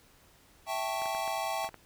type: chord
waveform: square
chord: A dominant seventh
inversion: second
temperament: equal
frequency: 659.3 / 784 / 880 / 1108.7 Hz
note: E5 / G5 / A5 / C#6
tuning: 0 / 0 / 0 / 0 cents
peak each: -37 / -36 / -38 / -40 dBFS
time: 0.66-1.7 s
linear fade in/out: 50 ms
type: clicks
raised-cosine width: 0.5 ms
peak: -29 dBFS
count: 7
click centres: 1.019 / 1.058 / 1.149 / 1.278 / 1.645 / 1.69 / 1.743 s
effects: pink hiss -61 dBFS RMS until 1.85 s